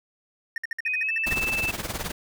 triangle tone bursts, 1830 Hz, A#6, 32 cents flat, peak -25 dBFS, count 11, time 0.56-1.33 s, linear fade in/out 2 ms, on 20 ms, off 55 ms
sine tone with pitch glide, 2507 to 2638 Hz, D#7 to E7, +12 to +1 cents, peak -24 dBFS, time 0.85-1.71 s, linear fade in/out 5 ms, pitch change +89 cents, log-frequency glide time 1.01-1.12 s
pink noise with tremolo, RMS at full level -28 dBFS, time 1.26-2.12 s, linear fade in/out 10 ms, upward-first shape triangle, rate 19 Hz, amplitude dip 85%
effects none

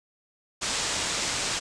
white low-pass noise, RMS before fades -29 dBFS, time 0.61-1.6 s, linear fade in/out 20 ms, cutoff 8200 Hz, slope 48 dB/octave, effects none

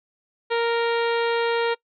harmonic tone, 465.9 Hz, A#4, 1 cent flat, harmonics 1 / 2 / 3 / 4 / 5 / 6 / 7 / 8 / 9, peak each -21 / -27 / -31 / -33 / -35 / -37 / -38 / -39 / -40 dBFS, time 0.5-1.75 s, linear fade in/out 20 ms, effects noise-tail reverb RT60 0.1 s tail -23 dB re dry

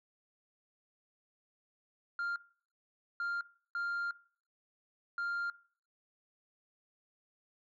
sine tone bursts at uneven times, 1396.9 Hz, F6, in tune, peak -31 dBFS, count 4, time 2.19-2.36 / 3.2-3.41 / 3.75-4.11 / 5.18-5.5 s, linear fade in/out 2 ms, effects noise-tail reverb RT60 0.5 s tail -21 dB re dry + tanh soft clip ceiling -32 dBFS

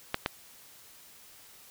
clicks, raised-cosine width 0.3 ms, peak -11 dBFS, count 2, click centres 0.144 / 0.261 s, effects white hiss -54 dBFS RMS until 1.7 s

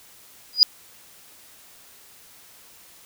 sine tone with exponential growth, 4913 Hz, D#8, 23 cents flat, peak -5 dBFS, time 0.53-0.63 s, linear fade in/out 0 ms, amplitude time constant 20 ms, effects white hiss -50 dBFS RMS until 3.05 s

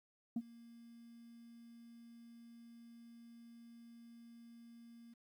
sine tone with ADSR envelope, 233.1 Hz, A#3, in tune, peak -31 dBFS, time 0.36-5.14 s, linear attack 5 ms, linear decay 48 ms, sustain -24 dB, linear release 9 ms, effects tanh soft clip ceiling -33 dBFS + 12-bit

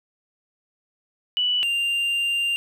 sine / triangle tone pair in turn, 2960 / 2790 Hz, F#7 / F7, 0 / -2 cents, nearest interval minor second, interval 102 cents, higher first, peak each -19 dBFS, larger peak neither, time 1.37-1.63 / 1.63-2.56 s, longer second, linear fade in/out 0 ms, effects none

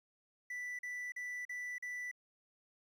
triangle tone bursts, 1975.5 Hz, B6, in tune, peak -38 dBFS, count 5, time 0.5-2.114 s, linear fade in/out 5 ms, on 290 ms, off 41 ms, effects 12-bit

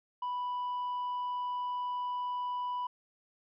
sine tone with tanh clipping, 987.8 Hz, B5, in tune, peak -33 dBFS, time 0.22-2.87 s, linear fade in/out 5 ms, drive 2 dB, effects none

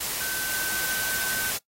sine tone in noise, 1531 Hz, G6, 41 cents flat, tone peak -31 dBFS, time 0.2-1.51 s, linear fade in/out 10 ms, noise white, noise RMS -29 dBFS, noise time 0-1.58 s, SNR -5 dB, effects noise-tail reverb RT60 0.1 s tail -19 dB re dry + AAC 48 kbps

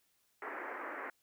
white band-pass noise, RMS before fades -43 dBFS, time 0.42-1.1 s, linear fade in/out 2 ms, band 270 to 2000 Hz, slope 48 dB/octave, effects white hiss -75 dBFS RMS until 1.22 s

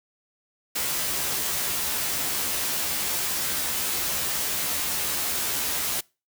white noise with comb filter, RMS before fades -27 dBFS, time 0.75-6.01 s, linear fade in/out 10 ms, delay 14 ms, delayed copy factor +0.85, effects noise-tail reverb RT60 0.3 s tail -25 dB re dry

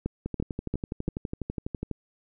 two click trains, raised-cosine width 3 ms, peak -15 / -18 dBFS, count 4 / 21, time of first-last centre 0.06-1.08 / 0.26-1.913 s, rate 2.94 / 12.1 Hz, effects none

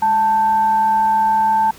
sine tone with frequency modulation, 883 Hz, A5, 6 cents sharp, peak -12 dBFS, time 0.02-1.71 s, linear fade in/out 5 ms, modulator 677 Hz, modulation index 0.22, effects pink hiss -42 dBFS RMS until 1.78 s

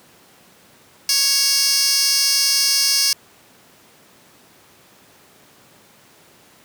15% pulse tone with high-pass filter, 554.4 Hz, C#5, in tune, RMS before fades -17 dBFS, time 1.09-3.13 s, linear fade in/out 2 ms, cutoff 4700 Hz, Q 2.3, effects pink hiss -50 dBFS RMS until 6.64 s + high-pass 150 Hz 12 dB/octave

